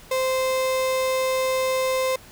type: tone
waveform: 35% pulse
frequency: 520 Hz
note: C5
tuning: 11 cents flat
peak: -19 dBFS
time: 0.11-2.16 s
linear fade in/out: 5 ms
effects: pink hiss -47 dBFS RMS until 2.31 s